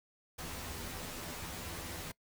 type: noise with comb filter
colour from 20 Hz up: pink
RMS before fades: -43 dBFS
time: 0.38-2.12 s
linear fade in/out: 10 ms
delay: 12 ms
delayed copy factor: +0.75
effects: noise-tail reverb RT60 0.1 s tail -22 dB re dry